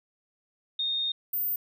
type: tone pair in turn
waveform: sine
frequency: 3685 / 14672 Hz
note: A#7 / A#9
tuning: -21 / -29 cents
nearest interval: 2 octaves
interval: 2392 cents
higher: second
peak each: -26 dBFS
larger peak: neither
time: 0.79-1.12 / 1.33-1.56 s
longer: first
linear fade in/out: 5 ms
effects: none